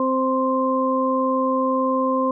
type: harmonic tone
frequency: 261.6 Hz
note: C4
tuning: in tune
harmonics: 1 / 2 / 4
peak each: -22 / -22 / -22 dBFS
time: 0-2.31 s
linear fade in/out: 2 ms
effects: none